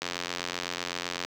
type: click train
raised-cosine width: 0.2 ms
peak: -13 dBFS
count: 109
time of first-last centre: 0.02-1.249 s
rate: 87.9 Hz
effects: high-pass 100 Hz 12 dB/octave + 7-bit